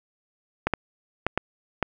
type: clicks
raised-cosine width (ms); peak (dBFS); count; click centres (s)
0.5; -7; 5; 0.67 / 0.737 / 1.266 / 1.376 / 1.827
effects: none